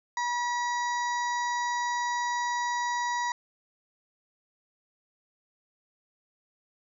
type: harmonic tone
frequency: 966 Hz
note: B5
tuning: 39 cents flat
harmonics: 1 / 2 / 4 / 5 / 6 / 7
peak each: -28 / -33 / -43 / -45 / -44 / -45 dBFS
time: 0.17-3.32 s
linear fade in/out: 2 ms
effects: none